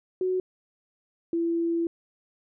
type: tone pair in turn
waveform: sine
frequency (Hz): 370 / 335.8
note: F#4 / E4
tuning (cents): 0 / +32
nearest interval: major second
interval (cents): 168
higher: first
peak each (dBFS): -23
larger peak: neither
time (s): 0.21-0.4 / 1.33-1.87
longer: second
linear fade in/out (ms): 2
effects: none